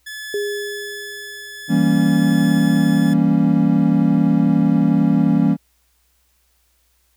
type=tone with tremolo; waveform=sawtooth; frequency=1719 Hz; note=A6; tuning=41 cents flat; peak=-24 dBFS; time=0.06-3.14 s; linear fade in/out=10 ms; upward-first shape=triangle; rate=0.52 Hz; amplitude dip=45%
type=tone with exponential decay; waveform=sine; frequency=410 Hz; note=G#4; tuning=22 cents flat; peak=-18 dBFS; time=0.34-2 s; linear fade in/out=2 ms; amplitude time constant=360 ms
type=chord; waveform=triangle; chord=E diminished seventh; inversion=none; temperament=equal; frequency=164.81 / 196 / 233.1 / 277.2 Hz; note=E3 / G3 / Bb3 / Db4; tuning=0 / 0 / 0 / 0 cents; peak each=-16 dBFS; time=1.68-5.57 s; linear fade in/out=50 ms
effects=added 60 Hz sine -63 dBFS peak until 7.16 s + white hiss -63 dBFS RMS until 7.16 s